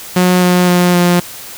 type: tone with pitch steps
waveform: sawtooth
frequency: 181.1 / 179.43 / 177.78 / 176.15 Hz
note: F#3 / F3 / F3 / F3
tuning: -37 / +47 / +31 / +15 cents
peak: -4 dBFS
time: 0.16-1.2 s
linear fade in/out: 5 ms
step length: 260 ms
effects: white hiss -30 dBFS RMS until 1.57 s